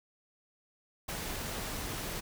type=noise with ADSR envelope; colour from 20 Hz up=pink; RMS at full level=-36 dBFS; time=1.08-2.21 s; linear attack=10 ms; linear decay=24 ms; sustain=-2 dB; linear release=17 ms; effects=none